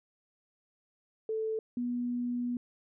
sine tone pair in turn, 440 / 243.5 Hz, A4 / B3, 0 / -24 cents, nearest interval minor seventh, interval 1024 cents, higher first, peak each -30 / -30 dBFS, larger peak neither, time 1.29-1.59 / 1.77-2.57 s, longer second, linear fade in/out 2 ms, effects none

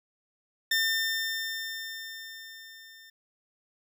20% pulse tone with level ramp, 1800 Hz, A6, 39 cents sharp, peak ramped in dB -18 to -45 dBFS, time 0.71-3.1 s, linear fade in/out 5 ms, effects none

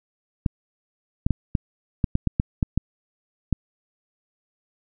clicks, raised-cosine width 5 ms, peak -7 dBFS, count 11, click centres 0.462 / 1.265 / 1.307 / 1.552 / 2.042 / 2.154 / 2.273 / 2.399 / 2.628 / 2.776 / 3.527 s, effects none

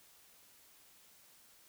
silence, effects white hiss -63 dBFS RMS until 1.68 s

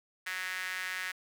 sawtooth tone with high-pass filter, 185 Hz, F#3, in tune, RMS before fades -37 dBFS, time 0.26-1.12 s, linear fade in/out 10 ms, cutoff 1800 Hz, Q 3.8, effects 9-bit

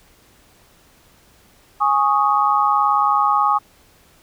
sine chord, Ab suspended fourth, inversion none, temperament just, 830.6 / 1107.5 / 1245.9 Hz, Ab5 / Db6 / Eb6, 0 / -2 / +2 cents, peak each -18 dBFS, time 1.8-3.59 s, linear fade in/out 20 ms, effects pink hiss -53 dBFS RMS until 4.22 s

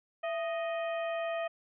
harmonic tone with a mistuned harmonic, 622.3 Hz, D#5, in tune, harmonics 1 / 2 / 3 / 4 / 5, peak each -32 / -42 / -43 / -45 / -50 dBFS, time 0.23-1.48 s, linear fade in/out 10 ms, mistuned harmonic 1, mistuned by +120 cents, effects none

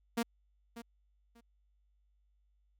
sawtooth tone with echo, 233.1 Hz, A#3, in tune, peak -26 dBFS, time 0.17-0.23 s, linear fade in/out 10 ms, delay 590 ms, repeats 2, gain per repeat -14 dB, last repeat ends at 1.41 s, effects added 50 Hz sine -69 dBFS peak until 2.79 s

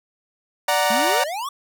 sawtooth chord, D augmented, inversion none, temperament equal, 587.3 / 740 / 932.3 Hz, D5 / F#5 / A#5, 0 / 0 / 0 cents, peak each -18 dBFS, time 0.68-1.24 s, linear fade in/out 5 ms
square exponential sweep, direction up, 207.7 to 1174.7 Hz, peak -26 dBFS, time 0.9-1.49 s, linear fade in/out 5 ms
effects none

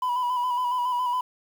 sine tone with vibrato, 987.8 Hz, B5, in tune, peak -20 dBFS, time 0.02-1.21 s, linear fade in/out 5 ms, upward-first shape square, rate 7.2 Hz, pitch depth 32 cents each way, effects tanh soft clip ceiling -22 dBFS + 8-bit

